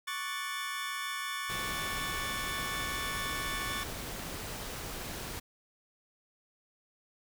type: chord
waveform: 25% pulse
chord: D major seventh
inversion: third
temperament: equal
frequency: 1108.7 / 1174.7 / 1480 / 1760 Hz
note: C#6 / D6 / F#6 / A6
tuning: 0 / 0 / 0 / 0 cents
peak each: -35 / -40 / -40 / -35 dBFS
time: 0.07-3.84 s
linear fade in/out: 10 ms
type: noise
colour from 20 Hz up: pink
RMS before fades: -40 dBFS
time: 1.49-5.4 s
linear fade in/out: 10 ms
effects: none